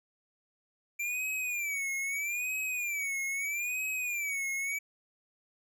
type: tone with vibrato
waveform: square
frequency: 2349 Hz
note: D7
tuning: in tune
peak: -32 dBFS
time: 0.99-4.79 s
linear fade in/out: 10 ms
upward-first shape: sine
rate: 0.78 Hz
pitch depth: 140 cents each way
effects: none